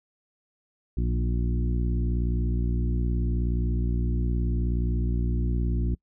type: harmonic tone with a mistuned harmonic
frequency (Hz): 59.2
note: A#1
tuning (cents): +27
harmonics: 1 / 2 / 3 / 4 / 5 / 6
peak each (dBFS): -24 / -30 / -34 / -36 / -38 / -40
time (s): 0.97-5.95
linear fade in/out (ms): 5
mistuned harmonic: 3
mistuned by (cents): +23
effects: noise-tail reverb RT60 0.1 s tail -26 dB re dry